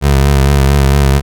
25% pulse tone with vibrato, 69.3 Hz, C#2, in tune, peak -3 dBFS, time 0.01-1.22 s, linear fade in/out 50 ms, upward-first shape triangle, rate 4.4 Hz, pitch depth 60 cents each way, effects none

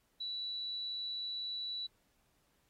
sine tone with amplitude modulation, 3942 Hz, B7, 4 cents flat, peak -36 dBFS, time 0.2-1.87 s, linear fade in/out 10 ms, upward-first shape sine, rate 160 Hz, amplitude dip 25%, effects pink hiss -75 dBFS RMS until 2.69 s + AAC 48 kbps

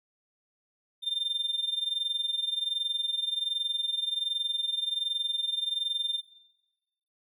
triangle tone with amplitude modulation, 3600 Hz, A7, 39 cents sharp, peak -22 dBFS, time 1.02-6.22 s, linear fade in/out 50 ms, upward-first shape sine, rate 21.3 Hz, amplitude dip 85%, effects noise-tail reverb RT60 1.0 s tail -18 dB re dry + tanh soft clip ceiling -21 dBFS

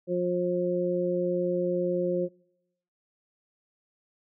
harmonic tone, 178 Hz, F3, 33 cents sharp, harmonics 1 / 2 / 3, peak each -31 / -28 / -28 dBFS, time 0.07-2.29 s, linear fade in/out 50 ms, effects noise-tail reverb RT60 0.9 s tail -26 dB re dry

